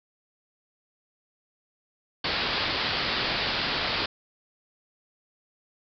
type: low-pass noise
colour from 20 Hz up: white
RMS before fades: -28 dBFS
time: 2.24-4.06 s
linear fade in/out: 5 ms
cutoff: 4900 Hz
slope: 96 dB/octave
effects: none